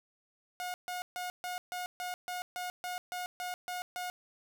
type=tone bursts; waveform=sawtooth; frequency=721 Hz; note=F#5; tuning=45 cents flat; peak=-32 dBFS; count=13; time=0.6-4.1 s; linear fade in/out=0 ms; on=140 ms; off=140 ms; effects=none